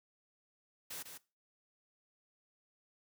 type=noise with echo; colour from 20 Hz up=white; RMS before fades=-44 dBFS; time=0.9-1.03 s; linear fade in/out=10 ms; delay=150 ms; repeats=1; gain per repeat=-6 dB; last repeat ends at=1.18 s; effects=noise-tail reverb RT60 0.3 s tail -20 dB re dry + high-pass 100 Hz 12 dB/octave